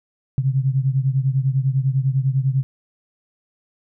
sine beating tone pair, 130.81 / 140.81 Hz, C3 / C#3, 0 / +27 cents, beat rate 10 Hz, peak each -18 / -21 dBFS, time 0.38-2.63 s, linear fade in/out 0 ms, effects none

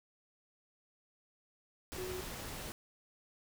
sine tone in noise, 368.4 Hz, F#4, 7 cents flat, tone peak -40 dBFS, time 1.98-2.21 s, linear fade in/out 0 ms, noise pink, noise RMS -44 dBFS, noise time 1.92-2.72 s, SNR +1 dB, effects none

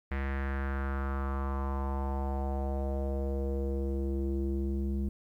square tone with low-pass filter sweep, 68.1 Hz, C#2, 30 cents flat, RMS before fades -32 dBFS, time 0.11-5.09 s, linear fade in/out 5 ms, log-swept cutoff 2000 to 260 Hz, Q 3.5, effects 11-bit

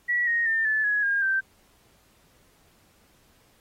sine tone with pitch steps, 1936 / 1867.9 / 1802.2 / 1738.8 / 1677.6 / 1618.6 / 1561.7 Hz, B6 / A#6 / A6 / A6 / G#6 / G#6 / G6, -35 / +3 / +41 / -21 / +17 / -45 / -7 cents, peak -21 dBFS, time 0.08-1.41 s, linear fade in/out 20 ms, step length 190 ms, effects pink hiss -62 dBFS RMS until 3.6 s + AAC 48 kbps

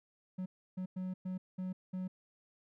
triangle tone bursts at uneven times, 185 Hz, F#3, in tune, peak -34 dBFS, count 6, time 0.38-0.46 / 0.77-0.86 / 0.96-1.14 / 1.25-1.38 / 1.58-1.73 / 1.93-2.08 s, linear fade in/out 10 ms, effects none

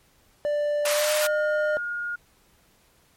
triangle tone with pitch glide, 589 to 607.3 Hz, D5 to D#5, +5 to -42 cents, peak -20 dBFS, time 0.45-1.77 s, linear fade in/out 0 ms, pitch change +53 cents, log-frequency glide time 0.9-1.1 s
pink high-pass noise, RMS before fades -27 dBFS, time 0.85-1.27 s, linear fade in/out 5 ms, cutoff 980 Hz, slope 24 dB/octave
sine tone, 1427 Hz, F6, 37 cents sharp, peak -27 dBFS, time 1.22-2.16 s, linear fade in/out 10 ms
effects pink hiss -61 dBFS RMS until 3.16 s + MP3 64 kbps

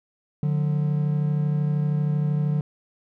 triangle tone pair together, 147.73 / 180.6 Hz, D3 / F#3, +11 / -42 cents, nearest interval minor third, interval 347 cents, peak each -19 / -26 dBFS, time 0.43-2.61 s, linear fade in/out 2 ms, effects none

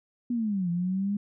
sine linear two-way sweep, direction down then up, 246.9 to 170 to 206.5 Hz, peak -25 dBFS, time 0.3-1.17 s, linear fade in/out 5 ms, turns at 0.7 s, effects none

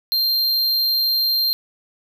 square tone, 4178 Hz, C8, 3 cents flat, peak -17 dBFS, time 0.12-1.53 s, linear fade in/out 0 ms, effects none

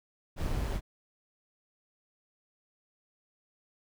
brown noise with amplitude modulation, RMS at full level -30 dBFS, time 0.36-0.81 s, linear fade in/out 50 ms, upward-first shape sine, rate 151 Hz, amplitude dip 35%, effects none

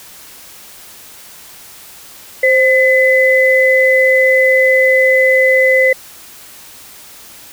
sine tone pair together, 523.3 / 2016 Hz, C5 / B6, 0 / +35 cents, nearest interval octave + major seventh, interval 2335 cents, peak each -10 dBFS, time 2.43-5.93 s, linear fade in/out 5 ms, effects white hiss -37 dBFS RMS until 7.52 s

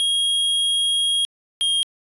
square tone pair in turn, 3273 / 3235 Hz, G#7 / G#7, -26 / -46 cents, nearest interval unison, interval 20 cents, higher first, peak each -18 dBFS, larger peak neither, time 0-1.25 / 1.61-1.83 s, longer first, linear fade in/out 0 ms, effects resampled to 24000 Hz

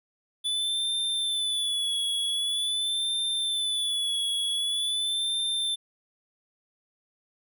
square tone with vibrato, 3468 Hz, A7, 26 cents flat, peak -26 dBFS, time 0.44-5.76 s, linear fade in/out 20 ms, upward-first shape sine, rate 0.45 Hz, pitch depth 57 cents each way, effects none

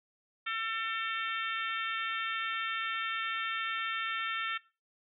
harmonic tone, 448.8 Hz, A4, 34 cents sharp, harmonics 3 / 4 / 5 / 6 / 7 / 8, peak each -36 / -38 / -40 / -42 / -43 / -44 dBFS, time 0.46-4.58 s, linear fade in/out 10 ms, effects noise-tail reverb RT60 0.3 s tail -19 dB re dry

